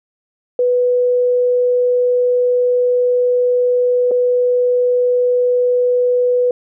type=tone with dropouts; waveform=sine; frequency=493.9 Hz; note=B4; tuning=in tune; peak=-11 dBFS; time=0.59-6.51 s; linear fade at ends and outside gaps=2 ms; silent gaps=4.111-4.115 s; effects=none